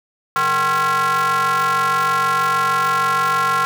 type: ring-modulated tone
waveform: square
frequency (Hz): 149.6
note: D3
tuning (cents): +32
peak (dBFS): -13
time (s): 0.36-3.65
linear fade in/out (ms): 0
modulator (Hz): 1220
effects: none